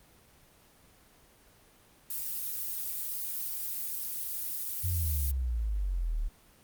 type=noise; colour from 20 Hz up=violet; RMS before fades=-35 dBFS; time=2.1-5.31 s; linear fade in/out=2 ms
type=exponential sweep; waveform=sine; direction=down; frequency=92.5 to 35.75 Hz; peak=-28 dBFS; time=4.83-6.29 s; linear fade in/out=20 ms
effects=pink hiss -60 dBFS RMS until 6.63 s + Opus 24 kbps